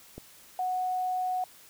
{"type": "click", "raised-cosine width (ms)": 2, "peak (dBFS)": -27, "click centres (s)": 0.18}
{"type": "tone", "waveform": "sine", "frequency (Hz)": 737, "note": "F#5", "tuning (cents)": -7, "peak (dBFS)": -27, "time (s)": [0.59, 1.44], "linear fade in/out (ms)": 2}
{"effects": ["white hiss -54 dBFS RMS until 1.69 s"]}